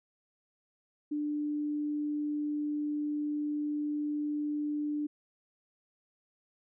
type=tone; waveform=sine; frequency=296.6 Hz; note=D4; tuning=17 cents sharp; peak=-30 dBFS; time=1.11-5.07 s; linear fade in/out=10 ms; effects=none